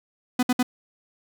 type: tone bursts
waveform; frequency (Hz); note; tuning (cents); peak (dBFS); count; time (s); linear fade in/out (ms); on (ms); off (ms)
45% pulse; 250; B3; +21; -18; 3; 0.39-0.629; 5; 39; 61
effects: none